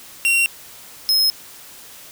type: tone pair in turn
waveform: 45% pulse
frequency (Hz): 2745 / 5148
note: F7 / E8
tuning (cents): -31 / -42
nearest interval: major seventh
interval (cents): 1089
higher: second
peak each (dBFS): -14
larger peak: neither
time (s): 0.25-0.46 / 1.09-1.3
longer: neither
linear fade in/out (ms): 0
effects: white hiss -41 dBFS RMS until 2.11 s